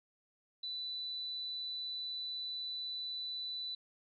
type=tone; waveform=sine; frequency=3982 Hz; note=B7; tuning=14 cents sharp; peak=-38 dBFS; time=0.63-3.75 s; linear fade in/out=5 ms; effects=none